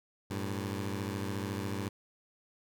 15% pulse beating tone pair, 97.6 / 111.6 Hz, G2 / A2, -7 / +25 cents, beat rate 14 Hz, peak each -29 / -33 dBFS, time 0.3-1.89 s, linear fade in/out 10 ms, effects none

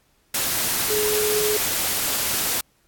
sine tone in noise, 422.9 Hz, G#4, 31 cents sharp, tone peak -21 dBFS, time 0.9-1.57 s, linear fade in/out 5 ms, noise white, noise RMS -23 dBFS, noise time 0.34-2.61 s, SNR -1 dB, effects pink hiss -63 dBFS RMS until 2.87 s + AAC 64 kbps

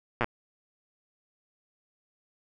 slowing click train, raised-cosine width 0.5 ms, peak -11 dBFS, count 5, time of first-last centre 0.21-0.244 s, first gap 8 ms, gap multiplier 1.04, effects none

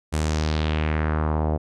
sawtooth tone with low-pass filter sweep, 77.4 Hz, D#2, 9 cents flat, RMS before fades -23 dBFS, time 0.12-1.58 s, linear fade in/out 20 ms, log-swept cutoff 9500 to 640 Hz, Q 2.1, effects none

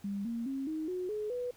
sine tone with pitch steps, 200 / 232.4 / 270.1 / 313.8 / 364.7 / 423.8 / 492.5 Hz, G3 / A#3 / C#4 / D#4 / F#4 / G#4 / B4, +35 / -5 / -45 / +15 / -25 / +35 / -5 cents, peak -33 dBFS, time 0.04-1.51 s, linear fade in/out 5 ms, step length 210 ms, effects pink hiss -61 dBFS RMS until 1.56 s

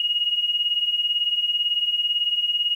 sine beating tone pair, 2863 / 2881 Hz, F7 / F#7, +42 / -47 cents, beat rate 18 Hz, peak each -26 / -21 dBFS, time 0-2.75 s, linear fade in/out 2 ms, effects 9-bit

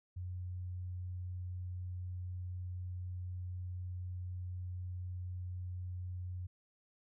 sine tone, 90.4 Hz, F#2, 40 cents flat, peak -39 dBFS, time 0.16-6.47 s, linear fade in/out 10 ms, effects none

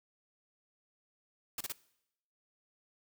white noise bursts, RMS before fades -38 dBFS, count 3, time 1.58-1.722 s, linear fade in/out 2 ms, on 26 ms, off 32 ms, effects noise-tail reverb RT60 0.8 s tail -21 dB re dry

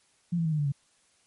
sine tone with pitch steps, 172.9 / 165.76 / 158.92 / 152.36 / 146.06 / 140.03 Hz, F3 / E3 / D#3 / D#3 / D3 / C#3, -17 / +10 / +37 / -36 / -9 / +18 cents, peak -24 dBFS, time 0.32-0.722 s, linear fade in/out 10 ms, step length 67 ms, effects white hiss -66 dBFS RMS until 1.26 s + MP3 48 kbps

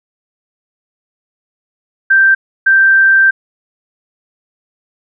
sine tone bursts at uneven times, 1568 Hz, G6, in tune, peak -5 dBFS, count 2, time 2.1-2.35 / 2.66-3.31 s, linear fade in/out 10 ms, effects none

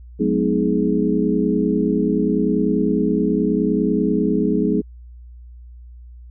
sine tone cluster, 184 / 213.8 / 254.6 / 314.4 / 419.1 Hz, F#3 / A3 / C4 / D#4 / G#4, -9 / -49 / -47 / +18 / +16 cents, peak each -22 dBFS, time 0.19-4.82 s, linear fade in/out 20 ms, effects added 60 Hz sine -37 dBFS peak until 6.3 s

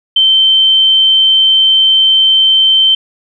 sine tone, 3105 Hz, G7, 17 cents flat, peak -5 dBFS, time 0.16-2.95 s, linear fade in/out 5 ms, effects none

